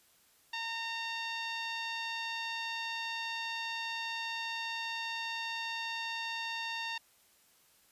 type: tone with low-pass filter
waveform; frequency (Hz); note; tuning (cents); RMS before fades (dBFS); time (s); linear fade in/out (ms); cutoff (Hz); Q
10% pulse; 915; A#5; -32; -38; 0.53-6.98; 5; 3900; 1.1
effects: white hiss -66 dBFS RMS until 7.91 s + resampled to 32000 Hz